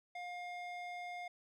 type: tone with band-pass filter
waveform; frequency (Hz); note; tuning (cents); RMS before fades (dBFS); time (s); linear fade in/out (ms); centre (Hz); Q
square; 710; F5; +28; -45; 0.15-1.28; 5; 1500; 1.7
effects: none